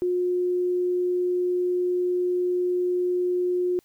sine tone, 359 Hz, F4, 48 cents sharp, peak -21 dBFS, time 0.02-3.79 s, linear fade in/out 0 ms, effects white hiss -64 dBFS RMS until 3.84 s

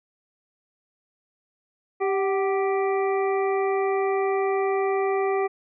harmonic tone with a mistuned harmonic, 392 Hz, G4, in tune, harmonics 1 / 2 / 3 / 5 / 6, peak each -22 / -28 / -32 / -36 / -38 dBFS, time 2-5.48 s, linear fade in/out 20 ms, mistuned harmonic 2, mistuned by -55 cents, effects none

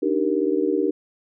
sine chord, Eb major seventh, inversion third, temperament just, 291.7 / 311.1 / 388.9 / 466.7 Hz, D4 / Eb4 / G4 / Bb4, -12 / 0 / -14 / +2 cents, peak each -25 / -24 / -23 / -25 dBFS, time 0.02-0.91 s, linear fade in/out 10 ms, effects none

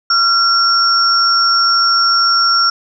sine tone pair together, 1371 / 5493 Hz, F6 / F8, -32 / -30 cents, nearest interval 2 octaves, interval 2402 cents, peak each -12 dBFS, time 0.1-2.7 s, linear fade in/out 5 ms, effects none

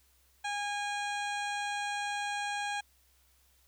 harmonic tone, 818 Hz, G#5, 26 cents flat, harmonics 1 / 2 / 3 / 4 / 5 / 7 / 8 / 9 / 10, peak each -35 / -38 / -41 / -44 / -47 / -53 / -53 / -53 / -51 dBFS, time 0.44-2.81 s, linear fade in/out 10 ms, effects added 65 Hz sine -68 dBFS peak until 3.67 s + white hiss -68 dBFS RMS until 3.67 s

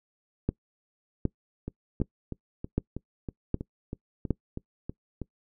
two click trains, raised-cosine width 3 ms, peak -21 / -12 dBFS, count 12 / 6, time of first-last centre 1.68-5.217 / 0.49-4.307 s, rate 3.11 / 1.31 Hz, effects noise-tail reverb RT60 0.1 s tail -23 dB re dry

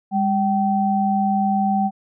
sine tone pair together, 201.7 / 771 Hz, G3 / G5, +50 / -29 cents, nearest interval octave + major seventh, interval 2321 cents, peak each -19 dBFS, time 0.11-1.91 s, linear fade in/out 50 ms, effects none

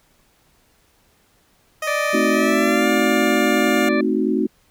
15% pulse tone with pitch glide, 622.3 to 710.7 Hz, D#5 to F5, 0 to +30 cents, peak -16 dBFS, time 1.82-3.89 s, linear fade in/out 5 ms, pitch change +230 cents, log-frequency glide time 2.3-2.88 s
harmonic tone, 587.3 Hz, D5, in tune, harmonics 1 / 2 / 3 / 4 / 6 / 7, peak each -23 / -28 / -26 / -28 / -44 / -38 dBFS, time 1.87-4.01 s, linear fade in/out 5 ms
sine chord, A diminished seventh, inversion none, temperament equal, 220 / 261.6 / 311.1 / 370 Hz, A3 / C4 / Eb4 / Gb4, 0 / 0 / 0 / 0 cents, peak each -22 dBFS, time 2.13-4.47 s, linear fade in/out 10 ms
effects pink hiss -59 dBFS RMS until 4.7 s

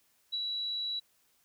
sine tone with ADSR envelope, 3919 Hz, B7, 14 cents flat, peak -30 dBFS, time 0.32-1 s, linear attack 19 ms, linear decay 41 ms, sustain -2 dB, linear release 13 ms, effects white hiss -70 dBFS RMS until 1.44 s

